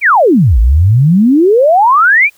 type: exponential two-way sweep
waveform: sine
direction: down then up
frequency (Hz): 2496 to 52 to 2496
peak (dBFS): -4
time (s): 0.01-2.3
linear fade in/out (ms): 50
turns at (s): 0.59
effects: white hiss -49 dBFS RMS until 2.37 s